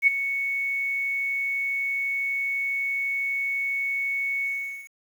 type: tone with ADSR envelope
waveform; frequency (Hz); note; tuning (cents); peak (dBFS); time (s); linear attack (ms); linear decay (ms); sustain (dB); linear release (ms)
sine; 2217; C#7; 0; -12; 0.02-4.9; 52; 14; -12; 450
effects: 8-bit